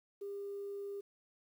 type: tone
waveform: sine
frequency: 401.5 Hz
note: G4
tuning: 41 cents sharp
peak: -39 dBFS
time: 0.21-1.01 s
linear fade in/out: 10 ms
effects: tanh soft clip ceiling -35 dBFS + 11-bit